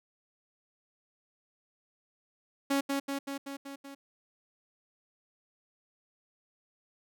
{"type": "tone with echo", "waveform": "sawtooth", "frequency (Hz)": 277.2, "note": "C#4", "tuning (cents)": 0, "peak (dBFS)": -22, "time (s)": [2.7, 2.81], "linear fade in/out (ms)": 10, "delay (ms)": 190, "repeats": 6, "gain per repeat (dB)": -3, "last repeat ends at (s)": 3.95, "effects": []}